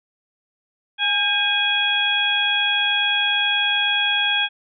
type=harmonic tone with a mistuned harmonic; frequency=830.6 Hz; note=G#5; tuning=in tune; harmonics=1 / 2 / 3 / 4; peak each=-28 / -23 / -23 / -20 dBFS; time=0.98-4.49 s; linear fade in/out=50 ms; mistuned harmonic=2; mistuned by=-56 cents; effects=none